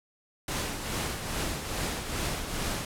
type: noise with tremolo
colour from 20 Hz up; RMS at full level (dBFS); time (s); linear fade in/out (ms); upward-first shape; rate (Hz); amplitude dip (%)
pink; -30; 0.48-2.85; 2; triangle; 2.4; 55
effects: low-pass 12000 Hz 12 dB/octave